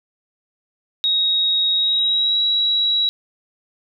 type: tone with pitch glide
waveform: sine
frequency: 3778 to 3884 Hz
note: A#7 to B7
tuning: +22 to -30 cents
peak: -15 dBFS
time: 1.04-3.09 s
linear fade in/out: 0 ms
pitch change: +48 cents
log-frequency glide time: 1.73-2.41 s
effects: none